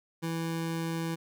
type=tone; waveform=25% pulse; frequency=164.81 Hz; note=E3; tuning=in tune; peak=-27 dBFS; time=0.22-1.16 s; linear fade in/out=20 ms; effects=none